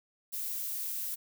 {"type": "noise", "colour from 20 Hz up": "violet", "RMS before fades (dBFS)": -36, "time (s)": [0.32, 1.16], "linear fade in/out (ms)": 20, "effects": []}